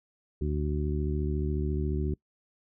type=harmonic tone; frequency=74.2 Hz; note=D2; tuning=18 cents sharp; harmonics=1 / 2 / 3 / 4 / 5; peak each=-29 / -33 / -37 / -38 / -35 dBFS; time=0.41-2.14 s; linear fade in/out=5 ms; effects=noise-tail reverb RT60 0.1 s tail -24 dB re dry